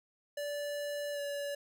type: tone with pitch glide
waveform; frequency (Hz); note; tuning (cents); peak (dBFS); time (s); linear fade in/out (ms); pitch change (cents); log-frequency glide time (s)
square; 581 to 571.7; D5 to D5; -19 to -47; -36; 0.37-1.55; 5; -28; 1.13-1.2
effects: none